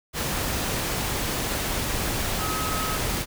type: tone in noise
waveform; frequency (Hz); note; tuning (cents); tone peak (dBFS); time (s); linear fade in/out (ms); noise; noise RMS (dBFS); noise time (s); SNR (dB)
sine; 1276; D#6; +43; -30; 2.38-2.99; 50; pink; -27; 0.13-3.26; -6
effects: none